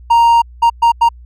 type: tone bursts at uneven times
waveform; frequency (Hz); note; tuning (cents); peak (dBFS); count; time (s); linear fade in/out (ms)
triangle; 932.3; A#5; 0; -4; 4; 0.1-0.42 / 0.62-0.7 / 0.82-0.92 / 1.01-1.09; 10
effects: added 60 Hz sine -34 dBFS peak until 1.25 s